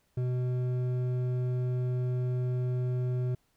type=tone with hard clipping; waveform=sine; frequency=125.4 Hz; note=B2; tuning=27 cents sharp; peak=-29 dBFS; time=0.17-3.35 s; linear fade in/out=5 ms; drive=8 dB; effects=pink hiss -72 dBFS RMS until 3.56 s